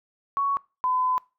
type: tone pair in turn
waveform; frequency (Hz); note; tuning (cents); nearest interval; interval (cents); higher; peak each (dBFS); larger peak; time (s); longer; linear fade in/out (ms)
sine; 1115 / 1012.2; C#6 / B5; +10 / +42; major second; 168; first; -21; neither; 0.37-0.57 / 0.84-1.18; second; 0
effects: noise-tail reverb RT60 0.3 s tail -23 dB re dry